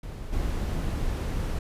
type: noise with level steps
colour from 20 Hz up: brown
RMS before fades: -36 / -28 dBFS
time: 0.03-1.59 s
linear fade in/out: 5 ms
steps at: 0.32 s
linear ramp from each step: 20 ms
effects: resampled to 32000 Hz